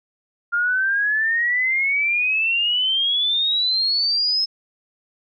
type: exponential sweep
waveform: sine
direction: up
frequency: 1396.9 to 5220 Hz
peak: -17 dBFS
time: 0.52-4.46 s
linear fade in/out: 20 ms
effects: none